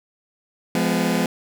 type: chord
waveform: sawtooth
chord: F diminished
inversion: none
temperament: just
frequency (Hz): 174.61 / 209.5 / 251.4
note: F3 / Ab3 / Cb4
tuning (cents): 0 / +15 / +31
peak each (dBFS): -19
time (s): 0.75-1.26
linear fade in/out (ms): 2
effects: none